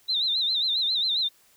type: tone with vibrato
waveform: sine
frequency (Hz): 3845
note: B7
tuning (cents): -47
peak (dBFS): -22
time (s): 0.08-1.29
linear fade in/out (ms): 20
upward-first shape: sine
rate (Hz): 7.4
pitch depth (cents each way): 130
effects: white hiss -60 dBFS RMS until 1.56 s